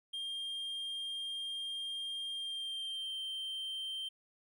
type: tone with pitch glide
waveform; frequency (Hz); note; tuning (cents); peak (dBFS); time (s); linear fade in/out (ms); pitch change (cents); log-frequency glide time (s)
triangle; 3205 to 3135; G7 to G7; +38 to -1; -36; 0.13-4.09; 10; -39; 2.33-3.17
effects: none